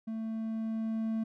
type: tone with level ramp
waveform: triangle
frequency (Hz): 222.5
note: A3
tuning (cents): +20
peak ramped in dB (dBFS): -32 to -27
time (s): 0.07-1.24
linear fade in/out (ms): 10
effects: none